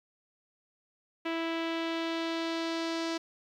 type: tone with low-pass filter sweep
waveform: sawtooth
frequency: 329.6 Hz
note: E4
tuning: in tune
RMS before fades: -33 dBFS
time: 1.25-3.18 s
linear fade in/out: 10 ms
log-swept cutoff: 2800 to 5100 Hz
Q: 1.9
effects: 11-bit